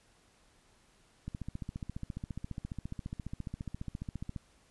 click train, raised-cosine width 5 ms, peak -26 dBFS, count 46, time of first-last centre 1.28-4.362 s, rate 14.6 Hz, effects pink hiss -66 dBFS RMS until 4.7 s + resampled to 24000 Hz

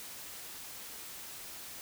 silence, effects white hiss -46 dBFS RMS until 1.81 s

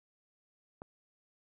click, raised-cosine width 1 ms, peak -30 dBFS, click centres 0.819 s, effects none

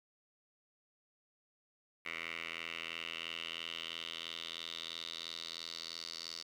10% pulse tone with band-pass filter sweep, 83 Hz, E2, 12 cents sharp, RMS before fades -44 dBFS, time 2.05-6.43 s, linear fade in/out 10 ms, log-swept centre 2300 to 4700 Hz, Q 4.7, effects 11-bit

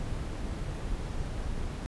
brown noise, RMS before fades -34 dBFS, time 0-1.86 s, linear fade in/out 0 ms, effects resampled to 24000 Hz

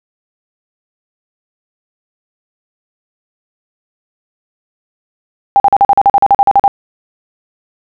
sine tone bursts, 800 Hz, G5, 35 cents sharp, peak -3 dBFS, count 14, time 5.56-6.679 s, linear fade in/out 0 ms, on 40 ms, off 43 ms, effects none

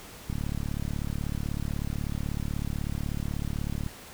click train, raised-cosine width 5 ms, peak -19 dBFS, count 130, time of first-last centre 0.3-3.864 s, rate 36.2 Hz, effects pink hiss -46 dBFS RMS until 4.13 s

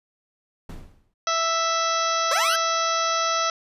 brown noise with exponential decay, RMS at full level -31 dBFS, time 0.69-1.14 s, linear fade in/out 5 ms, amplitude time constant 96 ms
harmonic tone, 659.3 Hz, E5, in tune, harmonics 1 / 2 / 3 / 4 / 5 / 6 / 7 / 8 / 9, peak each -28 / -23 / -33 / -35 / -34 / -33 / -38 / -32 / -31 dBFS, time 1.27-3.5 s, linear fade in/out 2 ms
20% pulse linear sweep, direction up, 493.9 to 1628 Hz, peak -18 dBFS, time 2.31-2.56 s, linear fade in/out 5 ms
effects resampled to 32000 Hz

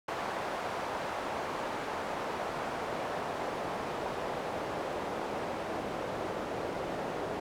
pink noise with band-pass filter sweep, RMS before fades -36 dBFS, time 0.08-7.4 s, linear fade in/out 5 ms, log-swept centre 840 to 540 Hz, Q 1.1, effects none

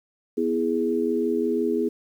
sine chord, E major, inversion second, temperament equal, 246.9 / 329.6 / 415.3 Hz, B3 / E4 / G#4, 0 / 0 / 0 cents, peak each -26 / -26 / -24 dBFS, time 0.37-1.89 s, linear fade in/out 10 ms, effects 9-bit

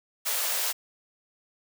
white high-pass noise, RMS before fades -28 dBFS, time 0.25-0.73 s, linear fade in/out 20 ms, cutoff 440 Hz, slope 48 dB/octave, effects none

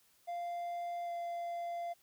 triangle tone with pitch glide, 695 to 689.4 Hz, F5 to F5, -9 to -23 cents, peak -35 dBFS, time 0.27-1.94 s, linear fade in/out 20 ms, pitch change -14 cents, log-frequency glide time 1.05-1.1 s, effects white hiss -69 dBFS RMS until 2.02 s

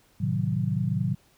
sine chord, A diminished seventh, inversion none, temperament equal, 110 / 130.81 / 155.56 / 185 Hz, A2 / C3 / Eb3 / Gb3, 0 / 0 / 0 / 0 cents, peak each -29 dBFS, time 0.2-1.15 s, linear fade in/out 10 ms, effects pink hiss -62 dBFS RMS until 1.37 s

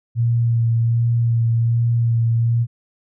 sine tone with vibrato, 116.54 Hz, A#2, in tune, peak -14 dBFS, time 0.15-2.67 s, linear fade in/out 50 ms, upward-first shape sine, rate 1.3 Hz, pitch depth 18 cents each way, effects none

